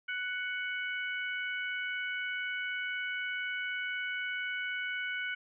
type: harmonic tone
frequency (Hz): 743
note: F#5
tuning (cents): +7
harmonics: 2 / 3 / 4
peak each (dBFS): -35 / -38 / -43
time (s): 0.08-5.35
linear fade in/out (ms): 10
effects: none